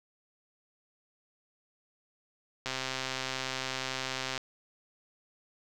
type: click train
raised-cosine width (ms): 0.2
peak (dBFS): -16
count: 226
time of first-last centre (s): 2.66-4.378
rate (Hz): 131
effects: none